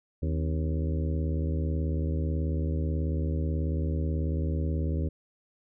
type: harmonic tone with a mistuned harmonic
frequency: 78.3 Hz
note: D#2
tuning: 11 cents sharp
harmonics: 1 / 2 / 3 / 4 / 5 / 6 / 7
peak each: -27 / -33 / -37 / -39 / -41 / -43 / -44 dBFS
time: 0.22-5.09 s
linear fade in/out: 10 ms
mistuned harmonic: 3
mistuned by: +120 cents
effects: none